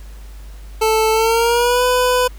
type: tone with pitch glide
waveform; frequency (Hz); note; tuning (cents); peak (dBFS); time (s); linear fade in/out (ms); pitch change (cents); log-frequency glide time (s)
25% pulse; 440 to 499.6; A4 to B4; 0 to +20; -9; 0.81-2.28; 10; +220; 1.12-1.84
effects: added 50 Hz sine -32 dBFS peak until 2.38 s + pink hiss -47 dBFS RMS until 2.38 s